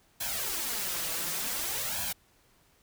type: noise with flanger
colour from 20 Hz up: white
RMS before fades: -33 dBFS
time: 0.2-2.13 s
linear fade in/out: 10 ms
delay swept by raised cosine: 1.2 to 6.1 ms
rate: 0.55 Hz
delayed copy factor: +0.75
effects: pink hiss -65 dBFS RMS until 2.82 s